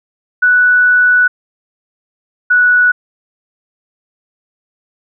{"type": "tone pair in turn", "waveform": "sine", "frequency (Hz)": [1480, 1473], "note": ["F#6", "F#6"], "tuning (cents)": [0, -8], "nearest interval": "unison", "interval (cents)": 8, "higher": "first", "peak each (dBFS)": -6, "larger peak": "neither", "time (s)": [[0.42, 1.28], [2.5, 2.92]], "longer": "first", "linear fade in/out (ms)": 10, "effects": []}